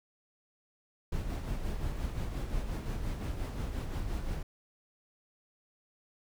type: noise with tremolo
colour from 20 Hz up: brown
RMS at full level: -33 dBFS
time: 1.12-4.43 s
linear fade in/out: 5 ms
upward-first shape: sine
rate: 5.7 Hz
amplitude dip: 45%
effects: none